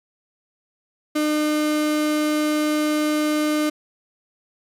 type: tone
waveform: 35% pulse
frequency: 302.9 Hz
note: D#4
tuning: 46 cents flat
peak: -17 dBFS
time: 1.15-3.7 s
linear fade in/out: 10 ms
effects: resampled to 32000 Hz